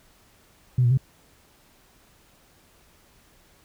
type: tone with pitch steps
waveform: sine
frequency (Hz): 125.4 / 120.1 / 131.8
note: B2 / B2 / C3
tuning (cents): +27 / -48 / +13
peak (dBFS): -15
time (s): 0.78-0.975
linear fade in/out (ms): 5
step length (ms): 65
effects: tanh soft clip ceiling -11 dBFS + pink hiss -58 dBFS RMS until 3.64 s